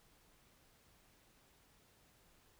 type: silence
effects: pink hiss -69 dBFS RMS until 2.59 s